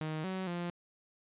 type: tone with pitch steps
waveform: sawtooth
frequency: 156.1 / 188 / 174 Hz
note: D#3 / F#3 / F3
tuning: +6 / +28 / -6 cents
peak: -31 dBFS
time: 0.01-0.7 s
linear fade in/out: 0 ms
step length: 230 ms
effects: resampled to 8000 Hz